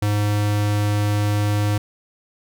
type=tone; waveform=square; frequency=103.83 Hz; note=G#2; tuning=in tune; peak=-18 dBFS; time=0.02-1.78 s; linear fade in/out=5 ms; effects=none